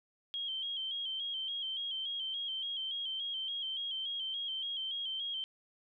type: tone with vibrato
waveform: sine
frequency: 3193 Hz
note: G7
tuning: 31 cents sharp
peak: -35 dBFS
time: 0.34-5.44 s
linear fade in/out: 0 ms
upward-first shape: square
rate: 3.5 Hz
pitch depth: 44 cents each way
effects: none